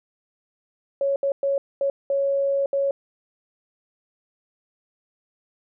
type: tone bursts at uneven times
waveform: sine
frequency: 554.4 Hz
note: C#5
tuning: in tune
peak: -19 dBFS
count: 6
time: 1.01-1.16 / 1.23-1.32 / 1.43-1.58 / 1.81-1.9 / 2.1-2.66 / 2.73-2.91 s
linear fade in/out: 2 ms
effects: none